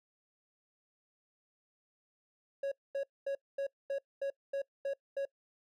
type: tone bursts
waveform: triangle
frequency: 553 Hz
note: C#5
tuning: 4 cents flat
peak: -30 dBFS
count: 9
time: 2.63-5.253 s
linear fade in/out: 5 ms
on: 87 ms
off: 230 ms
effects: noise-tail reverb RT60 0.1 s tail -23 dB re dry